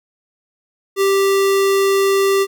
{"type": "tone", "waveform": "square", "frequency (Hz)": 392, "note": "G4", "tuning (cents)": 0, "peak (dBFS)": -13, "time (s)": [0.96, 2.47], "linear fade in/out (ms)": 50, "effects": []}